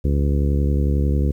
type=harmonic tone; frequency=71.1 Hz; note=C#2; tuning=45 cents sharp; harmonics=1 / 2 / 3 / 4 / 5 / 6 / 7; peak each=-17 / -23 / -27 / -29 / -31 / -33 / -34 dBFS; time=0.04-1.32 s; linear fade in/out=10 ms; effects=9-bit